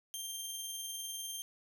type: tone with tremolo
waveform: 15% pulse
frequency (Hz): 3171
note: G7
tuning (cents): +19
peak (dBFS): -31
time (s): 0.14-1.42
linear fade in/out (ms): 0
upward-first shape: sine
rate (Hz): 20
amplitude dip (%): 30
effects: none